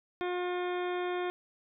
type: harmonic tone with a mistuned harmonic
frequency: 358 Hz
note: F4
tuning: 43 cents sharp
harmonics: 1 / 2 / 3 / 4 / 5 / 6 / 7 / 9 / 10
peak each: -32 / -38 / -42 / -44 / -46 / -48 / -49 / -51 / -52 dBFS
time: 0.21-1.3 s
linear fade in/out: 0 ms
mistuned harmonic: 7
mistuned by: -31 cents
effects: none